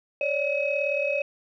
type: tone cluster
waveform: sine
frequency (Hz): 554 / 592 / 2552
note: C#5 / D5 / D#7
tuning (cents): -1 / +14 / +43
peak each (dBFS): -27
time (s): 0.21-1.22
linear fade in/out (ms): 2
effects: tanh soft clip ceiling -14 dBFS

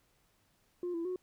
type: tone with pitch steps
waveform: sine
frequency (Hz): 354.1 / 334.8 / 365.6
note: F4 / E4 / F#4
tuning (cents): +24 / +27 / -21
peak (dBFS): -32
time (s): 0.83-1.16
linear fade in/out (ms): 2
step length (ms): 110
effects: tanh soft clip ceiling -31 dBFS + pink hiss -72 dBFS RMS until 1.22 s

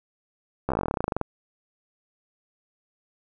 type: slowing click train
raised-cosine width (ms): 1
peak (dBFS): -11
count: 20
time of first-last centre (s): 0.69-1.213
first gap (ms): 14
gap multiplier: 1.07
effects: none

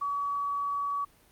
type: tone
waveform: sine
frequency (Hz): 1136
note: C#6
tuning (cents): +42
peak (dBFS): -28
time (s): 0.01-1.05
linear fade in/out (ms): 10
effects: pink hiss -61 dBFS RMS until 1.31 s + Opus 48 kbps

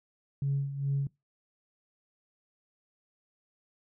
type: tone with tremolo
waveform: sine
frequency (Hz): 139.2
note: C#3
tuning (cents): +8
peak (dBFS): -24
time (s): 0.42-1.07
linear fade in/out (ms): 2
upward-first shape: sine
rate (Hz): 2.4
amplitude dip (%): 70
effects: noise-tail reverb RT60 0.2 s tail -23 dB re dry + tanh soft clip ceiling -22 dBFS

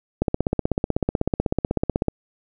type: click train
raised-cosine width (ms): 2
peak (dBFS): -6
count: 31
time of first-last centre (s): 0.22-2.083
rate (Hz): 16.1
effects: none

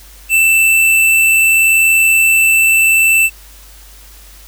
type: tone with amplitude modulation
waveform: square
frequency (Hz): 2661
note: E7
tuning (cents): +16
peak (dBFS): -7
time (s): 0.29-3.3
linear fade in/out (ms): 50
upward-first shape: sine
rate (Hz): 80.7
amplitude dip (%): 25
effects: added 50 Hz sine -38 dBFS peak until 4.47 s + white hiss -41 dBFS RMS until 4.47 s

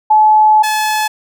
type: tone pair in turn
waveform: sine / sawtooth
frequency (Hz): 859 / 859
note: A5 / A5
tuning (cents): -42 / -42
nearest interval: unison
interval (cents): 0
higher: neither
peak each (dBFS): -5 / -9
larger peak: first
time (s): 0.1-0.63 / 0.63-1.08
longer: first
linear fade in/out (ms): 10
effects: none

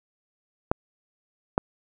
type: clicks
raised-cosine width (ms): 1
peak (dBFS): -6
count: 2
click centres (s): 0.715 / 1.579
effects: none

